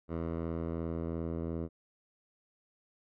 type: tone with low-pass filter sweep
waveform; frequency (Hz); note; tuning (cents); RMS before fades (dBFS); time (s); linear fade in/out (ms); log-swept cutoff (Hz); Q
10% pulse; 82.8; E2; +8; -36; 0.08-1.69; 50; 1100 to 590; 0.71
effects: none